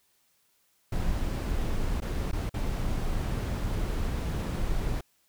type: noise with dropouts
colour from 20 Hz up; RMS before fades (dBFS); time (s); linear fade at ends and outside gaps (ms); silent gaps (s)
brown; -29; 0.92-5.01; 5; 2.004-2.019 / 2.315-2.329 / 2.495-2.54
effects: white hiss -69 dBFS RMS until 5.28 s